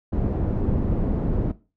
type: low-pass noise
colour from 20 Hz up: pink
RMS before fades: -23 dBFS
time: 0.12-1.52 s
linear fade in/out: 10 ms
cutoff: 370 Hz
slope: 12 dB/octave
effects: noise-tail reverb RT60 0.3 s tail -17 dB re dry